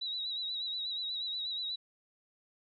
sine tone with vibrato, 3883 Hz, B7, 30 cents flat, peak -34 dBFS, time 0.01-1.76 s, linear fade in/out 10 ms, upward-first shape sine, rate 8.3 Hz, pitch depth 52 cents each way, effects none

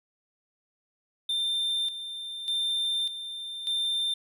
triangle tone with tremolo, 3587 Hz, A7, 33 cents sharp, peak -24 dBFS, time 1.29-4.14 s, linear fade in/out 5 ms, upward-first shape square, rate 0.84 Hz, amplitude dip 65%, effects none

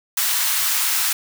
white high-pass noise, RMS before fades -20 dBFS, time 0.17-1.13 s, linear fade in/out 5 ms, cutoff 910 Hz, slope 24 dB/octave, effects none

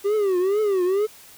triangle tone with vibrato, 392 Hz, G4, in tune, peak -16 dBFS, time 0.04-1.07 s, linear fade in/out 20 ms, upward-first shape triangle, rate 2.2 Hz, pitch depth 190 cents each way, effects white hiss -47 dBFS RMS until 1.37 s

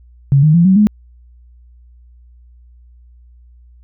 sine tone with pitch steps, 138.59 / 153.78 / 170.62 / 189.32 / 210.1 Hz, C#3 / D#3 / F3 / F#3 / G#3, 0 / -20 / -40 / +40 / +20 cents, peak -6 dBFS, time 0.32-0.87 s, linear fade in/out 0 ms, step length 110 ms, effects added 60 Hz sine -41 dBFS peak until 3.83 s

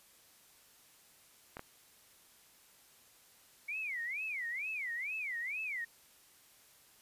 clicks, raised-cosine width 0.5 ms, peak -28 dBFS, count 2, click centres 1.569 / 1.594 s
sine tone with vibrato, 2200 Hz, C#7, 14 cents flat, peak -36 dBFS, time 3.68-5.85 s, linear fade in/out 10 ms, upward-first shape sine, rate 2.2 Hz, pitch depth 300 cents each way
effects white hiss -63 dBFS RMS until 7.01 s + resampled to 32000 Hz

